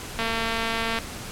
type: click train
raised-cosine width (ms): 0.3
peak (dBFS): -11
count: 182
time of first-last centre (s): 0.19-0.987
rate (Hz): 227
effects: pink hiss -36 dBFS RMS until 1.31 s + low-pass 12000 Hz 12 dB/octave